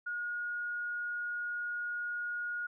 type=tone; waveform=sine; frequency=1439 Hz; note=F#6; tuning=49 cents flat; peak=-34 dBFS; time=0.06-2.67 s; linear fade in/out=10 ms; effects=none